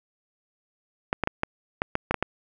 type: clicks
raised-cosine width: 0.5 ms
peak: -8 dBFS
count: 9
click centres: 1.129 / 1.237 / 1.274 / 1.434 / 1.819 / 1.954 / 2.11 / 2.143 / 2.226 s
effects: none